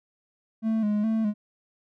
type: tone with vibrato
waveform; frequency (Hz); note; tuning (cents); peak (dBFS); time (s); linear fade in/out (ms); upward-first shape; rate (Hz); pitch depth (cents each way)
triangle; 215.4; A3; -37; -20; 0.62-1.34; 50; square; 2.4; 52
effects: none